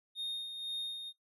triangle tone with tremolo, 3691 Hz, A#7, 18 cents flat, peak -33 dBFS, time 0.15-1.13 s, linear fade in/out 50 ms, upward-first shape sine, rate 2 Hz, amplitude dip 50%, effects noise-tail reverb RT60 0.1 s tail -18 dB re dry + resampled to 32000 Hz

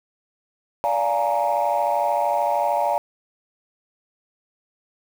sine chord, Bb dominant seventh, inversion first, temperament just, 582.7 / 699.2 / 839.1 / 932.3 Hz, D5 / F5 / Ab5 / Bb5, -14 / +2 / +18 / 0 cents, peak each -23 dBFS, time 0.84-2.98 s, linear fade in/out 0 ms, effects tanh soft clip ceiling -12 dBFS + 7-bit

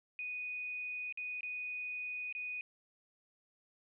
sine tone with dropouts, 2482 Hz, D#7, 5 cents flat, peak -38 dBFS, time 0.19-2.61 s, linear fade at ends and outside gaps 1 ms, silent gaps 1.125-1.174 / 1.408-1.431 / 2.326-2.35 s, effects none

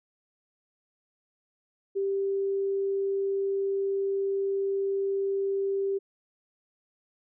sine tone, 392.7 Hz, G4, 3 cents sharp, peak -25 dBFS, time 1.95-5.99 s, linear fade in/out 20 ms, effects none

